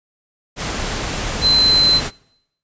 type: tone in noise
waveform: sine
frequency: 4076 Hz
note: C8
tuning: 46 cents flat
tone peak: -11 dBFS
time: 1.41-2.01 s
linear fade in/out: 50 ms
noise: pink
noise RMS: -23 dBFS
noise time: 0.56-2.11 s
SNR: +9 dB
effects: noise-tail reverb RT60 0.8 s tail -24 dB re dry + resampled to 16000 Hz